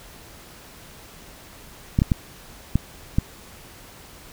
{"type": "clicks", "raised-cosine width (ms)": 5, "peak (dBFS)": -5, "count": 5, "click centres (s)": [1.989, 2.019, 2.118, 2.756, 3.185], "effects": ["pink hiss -45 dBFS RMS until 4.32 s"]}